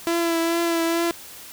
sawtooth tone with vibrato, 335 Hz, E4, 28 cents sharp, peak -16 dBFS, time 0.07-1.11 s, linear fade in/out 0 ms, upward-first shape triangle, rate 2.3 Hz, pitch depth 27 cents each way, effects white hiss -41 dBFS RMS until 1.52 s

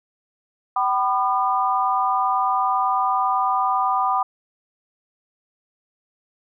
sine tone cluster, 766 / 994 / 1212 Hz, G5 / B5 / D#6, -40 / +11 / -46 cents, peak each -22 dBFS, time 0.76-4.23 s, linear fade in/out 5 ms, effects none

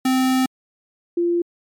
square / sine tone pair in turn, 259.3 / 345.2 Hz, C4 / F4, -15 / -20 cents, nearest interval perfect fourth, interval 495 cents, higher second, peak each -16 dBFS, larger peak neither, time 0.05-0.46 / 1.17-1.42 s, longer first, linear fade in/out 5 ms, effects MP3 96 kbps

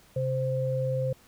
sine tone pair together, 132.26 / 521 Hz, C3 / C5, +19 / -7 cents, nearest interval 2 octaves, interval 2374 cents, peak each -28 dBFS, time 0.16-1.13 s, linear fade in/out 5 ms, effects pink hiss -58 dBFS RMS until 1.27 s

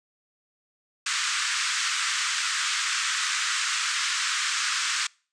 pink band-pass noise, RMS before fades -27 dBFS, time 1.06-5.07 s, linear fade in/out 5 ms, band 1200 to 8400 Hz, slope 48 dB/octave, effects noise-tail reverb RT60 0.4 s tail -26 dB re dry + resampled to 22050 Hz

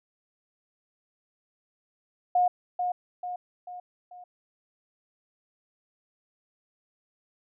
sine tone with echo, 719 Hz, F#5, 50 cents flat, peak -19 dBFS, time 2.35-2.48 s, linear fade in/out 5 ms, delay 440 ms, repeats 4, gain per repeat -6 dB, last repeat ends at 4.24 s, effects none

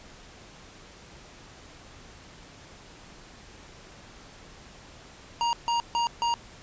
square tone bursts, 941 Hz, A#5, 16 cents sharp, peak -24 dBFS, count 4, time 5.41-6.34 s, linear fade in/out 0 ms, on 120 ms, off 150 ms, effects pink hiss -49 dBFS RMS until 6.62 s + resampled to 16000 Hz

